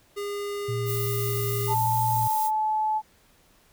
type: tone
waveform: square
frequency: 406.9 Hz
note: G#4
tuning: 35 cents flat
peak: -30 dBFS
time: 0.16-1.75 s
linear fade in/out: 20 ms
type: tone with vibrato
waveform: sine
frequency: 116.8 Hz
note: A#2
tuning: 4 cents sharp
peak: -27 dBFS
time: 0.68-2.28 s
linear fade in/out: 10 ms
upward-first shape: triangle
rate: 12 Hz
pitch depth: 9 cents each way
type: noise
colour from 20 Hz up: violet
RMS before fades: -33 dBFS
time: 0.85-2.51 s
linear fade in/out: 50 ms
type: tone with pitch glide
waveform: sine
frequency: 880 to 863.9 Hz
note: A5 to A5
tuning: 0 to -32 cents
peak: -22 dBFS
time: 1.67-3.02 s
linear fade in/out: 50 ms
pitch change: -32 cents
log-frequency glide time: 1.79-2.61 s
effects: pink hiss -60 dBFS RMS until 3.72 s